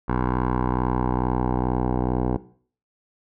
10% pulse tone with low-pass filter sweep, 62.3 Hz, B1, 16 cents sharp, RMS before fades -23 dBFS, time 0.08-2.37 s, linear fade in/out 10 ms, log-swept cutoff 1200 to 670 Hz, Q 2.5, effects noise-tail reverb RT60 0.5 s tail -18 dB re dry

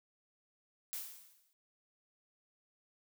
blue noise with exponential decay, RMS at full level -39 dBFS, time 0.93-1.53 s, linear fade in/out 0 ms, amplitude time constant 130 ms, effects none

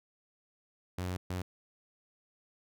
sawtooth tone bursts at uneven times, 90.9 Hz, F#2, 30 cents flat, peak -30 dBFS, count 2, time 0.98-1.17 / 1.3-1.42 s, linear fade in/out 5 ms, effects none

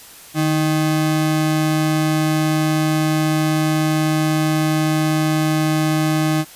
square ring-modulated tone, 233.1 Hz, A#3, in tune, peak -13 dBFS, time 0.34-6.45 s, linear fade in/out 50 ms, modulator 80.4 Hz, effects white hiss -41 dBFS RMS until 6.55 s + resampled to 32000 Hz

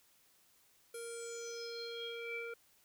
square tone with low-pass filter sweep, 466.2 Hz, A#4, in tune, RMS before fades -44 dBFS, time 0.94-2.54 s, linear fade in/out 5 ms, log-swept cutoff 11000 to 1900 Hz, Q 8.2, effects white hiss -69 dBFS RMS until 2.84 s

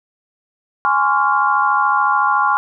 sine chord, Db major seventh, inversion second, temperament equal with one note detuned, 830.6 / 1046.5 / 1120.3 / 1396.9 Hz, Ab5 / C6 / Db6 / F6, 0 / 0 / +18 / 0 cents, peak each -18 dBFS, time 0.85-2.57 s, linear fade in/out 0 ms, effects none

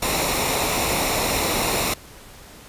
pink noise with comb filter, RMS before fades -22 dBFS, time 0.02-1.94 s, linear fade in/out 5 ms, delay 0.63 ms, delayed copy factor -0.55, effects pink hiss -44 dBFS RMS until 2.68 s + resampled to 32000 Hz

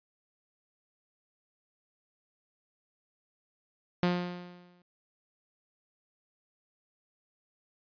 sawtooth tone with exponential decay, 177.4 Hz, F3, 27 cents sharp, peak -19 dBFS, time 4.03-4.82 s, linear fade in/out 0 ms, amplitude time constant 170 ms, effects resampled to 11025 Hz

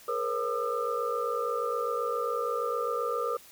sine tone cluster, 430 / 478 / 545 / 1206 / 1317 Hz, A4 / A#4 / C#5 / D6 / E6, -40 / +43 / -29 / +46 / -2 cents, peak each -38 / -31 / -37 / -32 / -38 dBFS, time 0.08-3.37 s, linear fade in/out 5 ms, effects white hiss -53 dBFS RMS until 3.51 s

